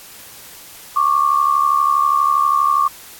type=tone pair together; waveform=sine; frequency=1102.3 / 1174.7 Hz; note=C#6 / D6; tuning=-10 / 0 cents; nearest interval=minor second; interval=110 cents; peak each=-15 dBFS; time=0.96-2.88 s; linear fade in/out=5 ms; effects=white hiss -39 dBFS RMS until 3.19 s + AAC 64 kbps